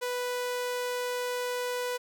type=tone; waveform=sawtooth; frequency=493.9 Hz; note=B4; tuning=in tune; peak=-26 dBFS; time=0.01-1.98 s; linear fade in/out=20 ms; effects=none